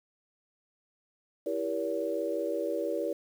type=chord; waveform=sine; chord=E diminished seventh; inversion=none; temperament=just; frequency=329.6 / 395.6 / 474.7 / 569.6 Hz; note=E4 / G4 / Bb4 / Db5; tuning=0 / +16 / +31 / +47 cents; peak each=-35 / -36 / -34 / -33 dBFS; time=1.46-3.13 s; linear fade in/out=5 ms; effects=9-bit